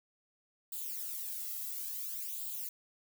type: noise with flanger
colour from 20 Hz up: violet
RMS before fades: -40 dBFS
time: 0.72-2.69 s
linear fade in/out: 5 ms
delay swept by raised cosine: 0.25 to 1.55 ms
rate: 0.58 Hz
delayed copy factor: +0.75
effects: none